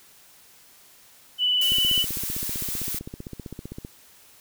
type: tone with vibrato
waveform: sine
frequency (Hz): 2980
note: F#7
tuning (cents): +12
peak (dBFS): -19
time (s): 1.38-2.06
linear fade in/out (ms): 50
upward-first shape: triangle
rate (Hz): 19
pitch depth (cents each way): 27
type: noise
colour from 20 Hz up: blue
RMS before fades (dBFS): -30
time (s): 1.61-2.99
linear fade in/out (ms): 5
type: click train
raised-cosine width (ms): 3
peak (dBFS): -22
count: 34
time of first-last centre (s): 1.72-3.849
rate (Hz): 15.5
effects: white hiss -53 dBFS RMS until 4.4 s